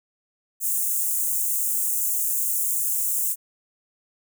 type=high-pass noise; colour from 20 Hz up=white; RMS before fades=-24 dBFS; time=0.6-3.36 s; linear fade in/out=50 ms; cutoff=6900 Hz; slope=48 dB/octave; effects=none